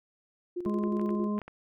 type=tone with tremolo; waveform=sine; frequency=353.6 Hz; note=F4; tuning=22 cents sharp; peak=-30 dBFS; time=0.56-1.28 s; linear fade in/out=10 ms; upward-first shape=square; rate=11 Hz; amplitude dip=55%
type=harmonic tone; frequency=208.4 Hz; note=G#3; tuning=6 cents sharp; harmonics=1 / 2 / 3 / 5; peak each=-28 / -38 / -43 / -40 dBFS; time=0.66-1.39 s; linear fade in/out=0 ms
type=clicks; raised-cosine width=0.5 ms; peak=-30 dBFS; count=6; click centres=0.838 / 0.996 / 1.092 / 1.381 / 1.417 / 1.48 s
effects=none